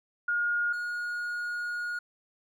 sine / triangle tone pair in turn, 1427 / 1438.6 Hz, F6 / F#6, +37 / -49 cents, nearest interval unison, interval 14 cents, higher second, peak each -25 / -29 dBFS, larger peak first, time 0.28-0.73 / 0.73-1.99 s, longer second, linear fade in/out 5 ms, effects none

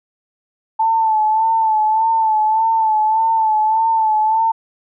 sine tone with vibrato, 880 Hz, A5, in tune, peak -12 dBFS, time 0.79-4.52 s, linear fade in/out 10 ms, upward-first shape sine, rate 1.7 Hz, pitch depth 44 cents each way, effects none

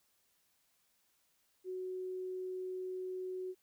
sine tone, 370.4 Hz, F#4, 2 cents sharp, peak -38 dBFS, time 1.64-3.55 s, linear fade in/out 50 ms, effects white hiss -75 dBFS RMS until 3.62 s

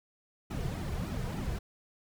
brown noise with flanger, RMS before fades -35 dBFS, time 0.5-1.59 s, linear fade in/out 10 ms, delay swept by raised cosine 1.8 to 3.7 ms, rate 3.4 Hz, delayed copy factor -1, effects none

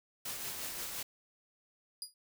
white noise with tremolo, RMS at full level -39 dBFS, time 0.25-1.03 s, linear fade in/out 5 ms, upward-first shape triangle, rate 5.7 Hz, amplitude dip 40%
25% pulse tone with exponential decay, 4886 Hz, D#8, 32 cents flat, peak -31 dBFS, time 2.02-2.14 s, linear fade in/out 1 ms, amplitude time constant 26 ms
effects none

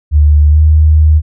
sine tone with pitch glide, 74.4 to 77.25 Hz, D2 to D#2, +23 to -12 cents, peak -3 dBFS, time 0.11-1.22 s, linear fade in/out 50 ms, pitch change +65 cents, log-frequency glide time 0.49-0.59 s, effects none

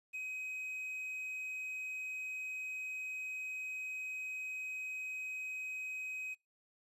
triangle tone with quantisation, 2526 Hz, D#7, 26 cents sharp, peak -37 dBFS, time 0.13-6.35 s, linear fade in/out 20 ms, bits 11, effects noise-tail reverb RT60 0.2 s tail -24 dB re dry + resampled to 32000 Hz

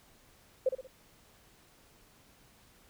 sine tone with echo, 520 Hz, C5, 11 cents flat, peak -23 dBFS, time 0.66-0.69 s, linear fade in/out 5 ms, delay 61 ms, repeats 3, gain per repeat -8 dB, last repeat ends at 0.873 s, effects pink hiss -62 dBFS RMS until 2.89 s

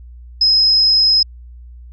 sine tone, 5110 Hz, D#8, 45 cents sharp, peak -9 dBFS, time 0.41-1.23 s, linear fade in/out 5 ms, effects added 60 Hz sine -34 dBFS peak until 1.92 s

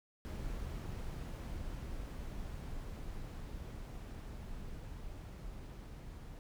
brown noise with level ramp, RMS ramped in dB -41 to -48 dBFS, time 0.25-6.39 s, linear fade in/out 0 ms, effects none

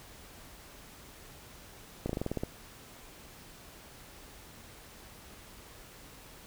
slowing click train, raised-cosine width 2 ms, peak -19 dBFS, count 9, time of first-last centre 2.06-2.435 s, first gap 34 ms, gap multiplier 1.09, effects pink hiss -52 dBFS RMS until 6.46 s

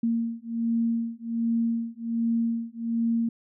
sine beating tone pair, 230 / 231.3 Hz, A#3 / A#3, -23 / -13 cents, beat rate 1.3 Hz, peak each -27 dBFS, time 0.03-3.29 s, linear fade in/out 5 ms, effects none

